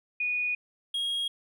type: tone pair in turn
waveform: sine / triangle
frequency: 2465 / 3275 Hz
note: D#7 / G#7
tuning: -17 / -25 cents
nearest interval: perfect fourth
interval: 492 cents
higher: second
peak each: -26 dBFS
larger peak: neither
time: 0.2-0.55 / 0.94-1.28 s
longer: first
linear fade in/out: 5 ms
effects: none